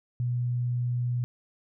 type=tone; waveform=sine; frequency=122.3 Hz; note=B2; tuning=16 cents flat; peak=-25 dBFS; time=0.2-1.24 s; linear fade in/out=0 ms; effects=none